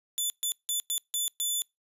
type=tone bursts at uneven times; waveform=10% pulse; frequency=3500 Hz; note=A7; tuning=10 cents flat; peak=-19 dBFS; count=6; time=0.18-0.3 / 0.43-0.52 / 0.69-0.8 / 0.9-0.98 / 1.14-1.28 / 1.4-1.62 s; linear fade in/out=0 ms; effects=noise-tail reverb RT60 0.2 s tail -26 dB re dry + resampled to 32000 Hz